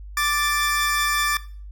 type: tone pair together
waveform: sawtooth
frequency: 1175.1 / 1760 Hz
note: D6 / A6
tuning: +1 / 0 cents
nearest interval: perfect fifth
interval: 699 cents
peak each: -19 dBFS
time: 0.17-1.37 s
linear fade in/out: 2 ms
effects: noise-tail reverb RT60 0.4 s tail -17 dB re dry + added 50 Hz sine -35 dBFS peak until 1.71 s